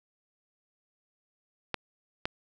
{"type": "clicks", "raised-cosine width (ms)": 0.3, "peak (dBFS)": -13, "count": 2, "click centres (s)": [1.743, 2.255], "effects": []}